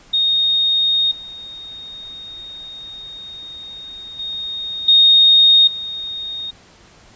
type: tone with level steps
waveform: sine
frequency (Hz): 3709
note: A#7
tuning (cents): -9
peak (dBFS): -13 / -31 / -23 / -7 / -24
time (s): 0.13-6.51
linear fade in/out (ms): 10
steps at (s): 1.11 / 4.19 / 4.88 / 5.67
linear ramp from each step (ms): 5
effects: pink hiss -47 dBFS RMS until 7.15 s + resampled to 16000 Hz